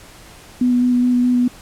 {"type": "tone with vibrato", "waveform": "sine", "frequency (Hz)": 246.9, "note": "B3", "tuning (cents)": 0, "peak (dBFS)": -12, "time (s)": [0.61, 1.48], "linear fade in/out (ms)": 5, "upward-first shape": "square", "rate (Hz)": 4.8, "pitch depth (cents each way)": 10, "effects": ["pink hiss -42 dBFS RMS until 1.61 s", "low-pass 12000 Hz 12 dB/octave"]}